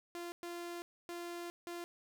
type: tone bursts at uneven times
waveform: sawtooth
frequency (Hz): 345.8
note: F4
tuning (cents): -17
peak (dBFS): -38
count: 4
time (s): 0.15-0.32 / 0.43-0.82 / 1.09-1.5 / 1.67-1.84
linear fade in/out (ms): 0
effects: none